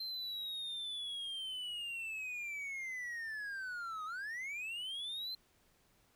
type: linear two-way sweep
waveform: triangle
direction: down then up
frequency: 4142 to 1233 to 4142 Hz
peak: -38 dBFS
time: 0-5.35 s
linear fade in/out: 5 ms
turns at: 4.05 s
effects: pink hiss -71 dBFS RMS until 6.15 s